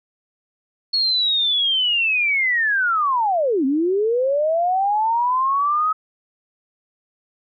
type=linear two-way sweep; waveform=sine; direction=down then up; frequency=4354 to 256.4 to 1280 Hz; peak=-16 dBFS; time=0.93-5.93 s; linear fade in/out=10 ms; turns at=3.65 s; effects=none